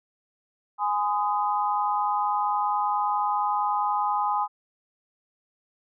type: chord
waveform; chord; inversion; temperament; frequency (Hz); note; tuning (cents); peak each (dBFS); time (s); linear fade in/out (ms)
sine; Ab major; none; equal with one note detuned; 830.6 / 1020.2 / 1244.5; Ab5 / C6 / Eb6; 0 / -44 / 0; -25 / -27 / -29; 0.78-4.48; 50
effects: none